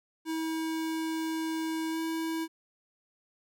square tone with pitch glide, 321.4 to 324.6 Hz, E4 to E4, -44 to -27 cents, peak -31 dBFS, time 0.25-2.48 s, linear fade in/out 50 ms, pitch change +17 cents, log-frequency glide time 1.9-1.99 s, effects none

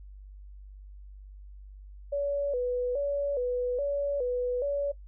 sine tone with vibrato, 530 Hz, C5, 22 cents sharp, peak -26 dBFS, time 2.12-4.92 s, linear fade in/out 10 ms, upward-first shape square, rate 1.2 Hz, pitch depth 120 cents each way, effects noise-tail reverb RT60 0.1 s tail -17 dB re dry + added 49 Hz sine -44 dBFS peak until 5.07 s

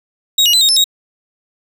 35% pulse tone with pitch steps, 3786 / 2878 / 4026 / 3731 / 5270 / 3781 Hz, A#7 / F#7 / B7 / A#7 / E8 / A#7, +26 / -49 / +33 / +1 / -1 / +24 cents, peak -7 dBFS, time 0.38-0.842 s, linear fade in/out 5 ms, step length 77 ms, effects none

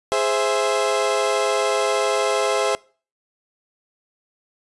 30% pulse chord, Ab augmented, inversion none, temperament equal with one note detuned, 415.3 / 523.3 / 661.9 Hz, Ab4 / C5 / E5, 0 / 0 / +7 cents, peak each -20 dBFS, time 0.12-2.75 s, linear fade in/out 0 ms, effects noise-tail reverb RT60 0.4 s tail -24 dB re dry + resampled to 24000 Hz

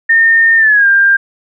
sine tone with pitch glide, 1822 to 1595.3 Hz, A#6 to G6, -40 to +30 cents, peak -5 dBFS, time 0.09-1.17 s, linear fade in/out 10 ms, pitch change -230 cents, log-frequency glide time 0.57-0.87 s, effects none

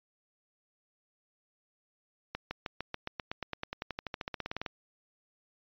accelerating click train, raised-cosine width 0.3 ms, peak -19 dBFS, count 26, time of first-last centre 2.35-4.662 s, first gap 160 ms, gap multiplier 0.95, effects resampled to 11025 Hz

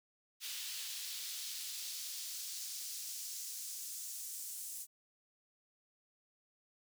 pink noise with high-pass filter sweep, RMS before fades -44 dBFS, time 0.4-4.87 s, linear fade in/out 50 ms, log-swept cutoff 3300 to 8100 Hz, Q 1.3, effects none

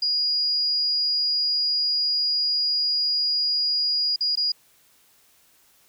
sine tone with dropouts, 4877 Hz, D#8, 35 cents flat, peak -20 dBFS, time 0.02-4.52 s, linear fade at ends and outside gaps 5 ms, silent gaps 4.161-4.207 / 4.355-4.372 s, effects white hiss -59 dBFS RMS until 5.88 s

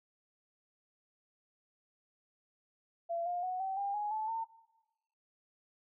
sine tone with pitch steps, 679 / 707.4 / 737 / 767.9 / 800 / 833.5 / 868.4 / 904.8 Hz, F5 / F5 / F#5 / G5 / G5 / G#5 / A5 / A5, -49 / +22 / -7 / -36 / +35 / +6 / -23 / +48 cents, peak -33 dBFS, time 3.09-4.45 s, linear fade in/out 20 ms, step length 170 ms, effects noise-tail reverb RT60 1.0 s tail -20 dB re dry

